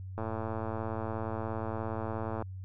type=click train; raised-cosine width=1 ms; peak=-22 dBFS; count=250; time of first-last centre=0.18-2.423 s; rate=111 Hz; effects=added 94 Hz sine -39 dBFS peak until 2.64 s